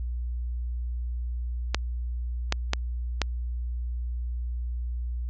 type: clicks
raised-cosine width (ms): 0.2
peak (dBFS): -6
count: 4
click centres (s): 1.746 / 2.524 / 2.734 / 3.217
effects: added 60 Hz sine -28 dBFS peak until 5.29 s + resampled to 16000 Hz